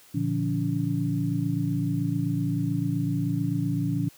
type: tone cluster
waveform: sine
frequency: 117.2 / 145.9 / 173.1 / 285 Hz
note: A#2 / D3 / F3 / C#4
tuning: +10 / -11 / -15 / +48 cents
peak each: -29 dBFS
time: 0.14-4.09 s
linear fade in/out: 10 ms
effects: white hiss -54 dBFS RMS until 4.17 s + high-pass 60 Hz 12 dB/octave